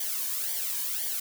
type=noise with flanger; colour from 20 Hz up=blue; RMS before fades=-31 dBFS; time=0-1.2 s; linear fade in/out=5 ms; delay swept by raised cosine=0.75 to 1.51 ms; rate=1.9 Hz; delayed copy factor=-0.75; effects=none